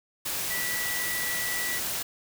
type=tone in noise; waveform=sine; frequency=1956 Hz; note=B6; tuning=17 cents flat; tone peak=-31 dBFS; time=0.5-1.79 s; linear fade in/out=10 ms; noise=white; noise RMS=-31 dBFS; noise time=0.25-2.03 s; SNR=-3 dB; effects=none